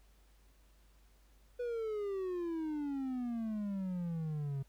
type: exponential sweep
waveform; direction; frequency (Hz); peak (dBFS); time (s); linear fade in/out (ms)
triangle; down; 493.9 to 134.6; -33; 1.59-4.63; 10
effects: added 50 Hz sine -62 dBFS peak until 4.68 s + pink hiss -71 dBFS RMS until 4.68 s